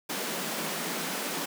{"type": "high-pass noise", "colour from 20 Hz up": "pink", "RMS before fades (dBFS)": -33, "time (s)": [0.09, 1.46], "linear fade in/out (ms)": 10, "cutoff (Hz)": 160, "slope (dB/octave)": 96, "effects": []}